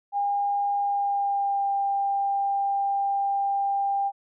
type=tone with pitch glide; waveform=sine; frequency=808 to 795.5 Hz; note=G#5 to G5; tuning=-48 to +25 cents; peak=-22 dBFS; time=0.12-4.12 s; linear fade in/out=50 ms; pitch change=-27 cents; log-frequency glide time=0.77-1.71 s; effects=none